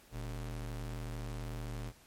square ring-modulated tone, 82.41 Hz, E2, in tune, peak -36 dBFS, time 0.11-1.93 s, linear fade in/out 50 ms, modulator 36.7 Hz, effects pink hiss -61 dBFS RMS until 2.06 s + MP3 64 kbps

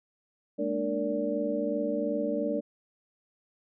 sine tone cluster, 209.3 / 232.1 / 296.9 / 462.6 / 578 Hz, G#3 / A#3 / D4 / A#4 / D5, +14 / -7 / +19 / -13 / -28 cents, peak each -35 / -37 / -32 / -34 / -31 dBFS, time 0.58-2.61 s, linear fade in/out 20 ms, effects none

